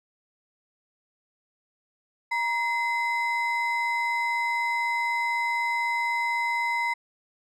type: ring-modulated tone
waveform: triangle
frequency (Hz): 1499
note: F#6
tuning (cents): +22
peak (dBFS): -19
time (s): 2.31-6.94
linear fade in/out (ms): 10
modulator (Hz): 553
effects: none